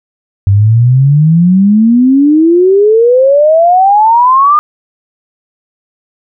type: exponential sweep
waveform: sine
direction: up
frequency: 96.2 to 1224 Hz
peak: -3 dBFS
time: 0.47-4.59 s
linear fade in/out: 0 ms
effects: none